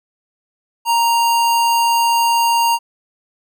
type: tone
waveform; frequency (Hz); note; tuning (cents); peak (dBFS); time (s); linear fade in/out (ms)
square; 932.3; A#5; 0; -13; 0.85-2.79; 50
effects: none